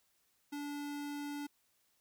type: tone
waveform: square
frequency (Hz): 289.4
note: D4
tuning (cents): -25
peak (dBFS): -40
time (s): 0.52-1.47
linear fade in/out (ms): 10
effects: white hiss -75 dBFS RMS until 2 s

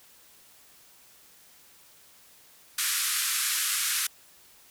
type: band-pass noise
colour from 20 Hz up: white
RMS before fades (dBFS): -28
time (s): 2.78-4.07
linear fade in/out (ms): 5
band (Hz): 1200 to 13000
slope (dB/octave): 48
effects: white hiss -56 dBFS RMS until 4.7 s

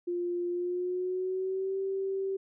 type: tone with pitch glide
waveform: sine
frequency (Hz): 350.8 to 387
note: F4 to G4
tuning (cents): +8 to -22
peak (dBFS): -29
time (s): 0.07-2.37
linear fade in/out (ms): 10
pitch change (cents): +170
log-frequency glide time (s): 0.5-1.78
effects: none

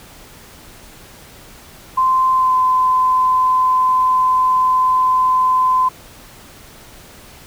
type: tone with pitch glide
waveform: sine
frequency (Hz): 1038 to 1023.7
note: C6 to C6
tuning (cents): -14 to -38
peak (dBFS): -11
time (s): 1.97-5.89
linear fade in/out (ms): 10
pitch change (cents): -24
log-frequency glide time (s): 2.34-2.55
effects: pink hiss -41 dBFS RMS until 7.46 s

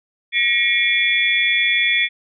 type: tone cluster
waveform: sine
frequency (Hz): 1906 / 2187 / 2378 / 3417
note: A#6 / C#7 / D7 / G#7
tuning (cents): +38 / -24 / +21 / +49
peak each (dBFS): -20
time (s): 0.32-2.09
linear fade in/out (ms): 50
effects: none

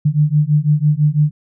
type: beating tone pair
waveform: sine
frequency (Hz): 146.83 / 152.83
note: D3 / D#3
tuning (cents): 0 / -31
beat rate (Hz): 6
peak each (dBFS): -14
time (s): 0.05-1.31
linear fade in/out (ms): 10
effects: none

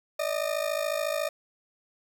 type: ring-modulated tone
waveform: 40% pulse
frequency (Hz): 610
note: D#5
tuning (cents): -34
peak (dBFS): -23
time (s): 0.19-1.29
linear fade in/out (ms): 5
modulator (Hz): 27
effects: 9-bit

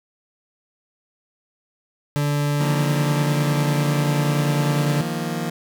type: tone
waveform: 40% pulse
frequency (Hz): 145.5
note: D3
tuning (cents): -16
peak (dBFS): -18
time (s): 2.16-5.01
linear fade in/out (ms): 0
type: chord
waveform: sawtooth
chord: Eb suspended second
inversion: none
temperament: just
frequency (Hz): 155.56 / 175.01 / 233.3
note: Eb3 / F3 / Bb3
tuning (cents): 0 / +4 / +2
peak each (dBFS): -24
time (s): 2.6-5.5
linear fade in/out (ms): 5
effects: none

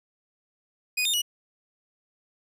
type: tone with pitch steps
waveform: sawtooth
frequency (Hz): 2482 / 3646 / 2917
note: D#7 / A#7 / F#7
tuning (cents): -5 / -39 / -25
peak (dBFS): -20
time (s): 0.97-1.219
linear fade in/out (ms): 10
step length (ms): 83
effects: none

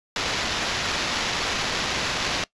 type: noise with sample-and-hold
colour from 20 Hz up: violet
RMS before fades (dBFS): -26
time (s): 0.16-2.44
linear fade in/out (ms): 2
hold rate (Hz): 8820
effects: noise-tail reverb RT60 0.1 s tail -21 dB re dry + resampled to 22050 Hz

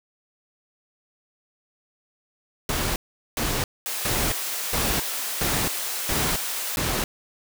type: noise bursts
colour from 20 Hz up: pink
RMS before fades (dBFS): -25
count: 7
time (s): 2.69-7.04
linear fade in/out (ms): 2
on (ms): 270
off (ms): 410
type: high-pass noise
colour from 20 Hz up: white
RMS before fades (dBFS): -29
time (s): 3.86-6.76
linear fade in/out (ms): 0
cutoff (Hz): 440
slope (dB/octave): 12
effects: none

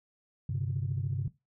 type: chord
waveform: sine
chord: G suspended fourth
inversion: none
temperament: equal with one note detuned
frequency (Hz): 98 / 130.81 / 144.89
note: G2 / C3 / D3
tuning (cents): 0 / 0 / -23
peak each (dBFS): -33 / -32 / -35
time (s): 0.49-1.28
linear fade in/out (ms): 5
effects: noise-tail reverb RT60 0.2 s tail -17 dB re dry + tanh soft clip ceiling -22 dBFS

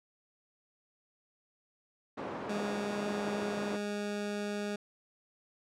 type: band-pass noise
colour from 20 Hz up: white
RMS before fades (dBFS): -40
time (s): 2.17-3.77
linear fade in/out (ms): 10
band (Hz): 170 to 780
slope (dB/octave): 12
type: tone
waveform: 20% pulse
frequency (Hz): 206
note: G#3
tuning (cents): -14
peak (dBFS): -29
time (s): 2.49-4.76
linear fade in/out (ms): 5
effects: low-pass 8000 Hz 12 dB/octave

